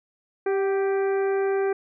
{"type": "harmonic tone with a mistuned harmonic", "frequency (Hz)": 392, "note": "G4", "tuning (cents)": 0, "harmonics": [1, 2, 3, 4, 5, 6], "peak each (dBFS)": [-21, -32, -39, -36, -42, -44], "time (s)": [0.46, 1.73], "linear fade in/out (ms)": 5, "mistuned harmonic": 2, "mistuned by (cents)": -34, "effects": []}